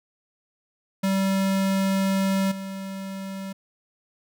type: tone with level steps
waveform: square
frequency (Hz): 193.4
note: G3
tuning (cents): -23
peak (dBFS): -21 / -32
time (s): 1.03-3.53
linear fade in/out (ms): 10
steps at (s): 2.51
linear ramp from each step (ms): 10
effects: none